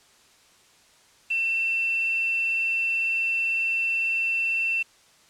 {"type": "tone with quantisation", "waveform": "sine", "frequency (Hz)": 2691, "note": "E7", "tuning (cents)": 35, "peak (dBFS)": -22, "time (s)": [1.3, 4.83], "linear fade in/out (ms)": 10, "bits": 7, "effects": ["white hiss -57 dBFS RMS until 5.29 s", "low-pass 8000 Hz 12 dB/octave"]}